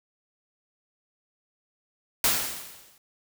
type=noise with exponential decay; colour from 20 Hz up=white; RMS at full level=-20 dBFS; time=2.24-2.98 s; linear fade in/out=2 ms; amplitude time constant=160 ms; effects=none